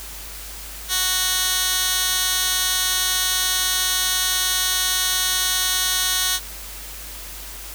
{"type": "tone with high-pass filter", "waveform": "15% pulse", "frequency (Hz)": 370, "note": "F#4", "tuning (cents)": 0, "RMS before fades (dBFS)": -21, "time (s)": [0.88, 6.4], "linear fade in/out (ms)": 50, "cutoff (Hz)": 3100, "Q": 0.74, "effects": ["added 50 Hz sine -38 dBFS peak until 7.74 s", "white hiss -36 dBFS RMS until 7.74 s"]}